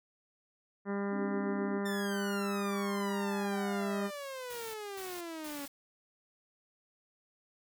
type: harmonic tone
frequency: 200 Hz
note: G3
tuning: 35 cents sharp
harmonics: 1 / 2 / 3 / 4 / 5 / 6 / 7 / 8 / 9 / 10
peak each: -34 / -37 / -44 / -47 / -46 / -48 / -48 / -53 / -49 / -55 dBFS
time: 0.85-4.11 s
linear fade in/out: 50 ms
type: chord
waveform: sine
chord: C suspended second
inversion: none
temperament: just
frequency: 261.6 / 294.3 / 392.4 Hz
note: C4 / D4 / G4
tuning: 0 / +4 / +2 cents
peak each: -40 / -42 / -43 dBFS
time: 1.1-1.81 s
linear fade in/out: 50 ms
type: exponential sweep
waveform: sawtooth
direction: down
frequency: 1800 to 277.2 Hz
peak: -36 dBFS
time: 1.85-5.66 s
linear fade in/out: 10 ms
type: noise bursts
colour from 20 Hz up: white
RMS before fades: -47 dBFS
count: 3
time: 4.5-5.68 s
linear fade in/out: 5 ms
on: 240 ms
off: 230 ms
effects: none